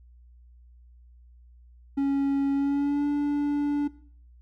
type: tone with pitch glide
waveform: triangle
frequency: 277.2 to 289.8 Hz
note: C#4 to D4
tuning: 0 to -23 cents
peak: -20 dBFS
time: 1.97-3.88 s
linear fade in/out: 10 ms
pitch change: +77 cents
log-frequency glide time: 2.53-3.06 s
effects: noise-tail reverb RT60 0.5 s tail -18 dB re dry + added 60 Hz sine -50 dBFS peak until 4.41 s